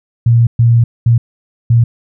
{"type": "tone bursts at uneven times", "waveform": "sine", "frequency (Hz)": 117.3, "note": "A#2", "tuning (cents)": 11, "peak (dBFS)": -5, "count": 4, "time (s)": [[0.26, 0.47], [0.59, 0.84], [1.06, 1.18], [1.7, 1.84]], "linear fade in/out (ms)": 5, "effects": []}